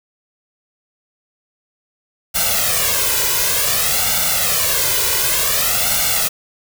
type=noise with flanger; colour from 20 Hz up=white; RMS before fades=-17 dBFS; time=2.34-6.29 s; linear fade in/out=20 ms; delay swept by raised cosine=1.4 to 2.03 ms; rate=0.55 Hz; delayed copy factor=+0.9; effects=none